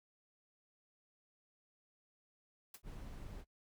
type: noise with exponential decay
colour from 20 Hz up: white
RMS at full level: -47 dBFS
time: 2.74-2.82 s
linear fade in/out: 5 ms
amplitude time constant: 17 ms
type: noise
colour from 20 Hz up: brown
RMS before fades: -48 dBFS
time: 2.83-3.45 s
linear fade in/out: 50 ms
effects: noise-tail reverb RT60 0.1 s tail -25 dB re dry